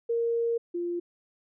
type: tone pair in turn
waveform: sine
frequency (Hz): 465.3 / 347.4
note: A#4 / F4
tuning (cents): -3 / -9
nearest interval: perfect fourth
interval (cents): 506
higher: first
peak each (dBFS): -24 / -28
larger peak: first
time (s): 0.09-0.58 / 0.74-1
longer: first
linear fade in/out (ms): 10
effects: none